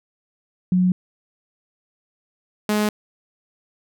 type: tone pair in turn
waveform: sine / sawtooth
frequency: 182.3 / 210.7 Hz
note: F#3 / G#3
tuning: -25 / +25 cents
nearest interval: minor third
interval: 250 cents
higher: second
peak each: -14 / -14 dBFS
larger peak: neither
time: 0.72-0.92 / 2.69-2.89 s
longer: neither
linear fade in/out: 2 ms
effects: none